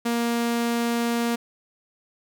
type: tone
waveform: sawtooth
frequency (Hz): 235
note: A#3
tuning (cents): +14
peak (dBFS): -18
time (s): 0.05-1.36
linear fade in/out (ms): 10
effects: none